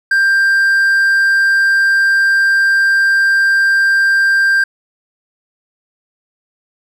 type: tone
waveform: triangle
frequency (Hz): 1585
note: G6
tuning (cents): +19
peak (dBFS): -7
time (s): 0.11-4.64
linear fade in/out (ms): 5
effects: none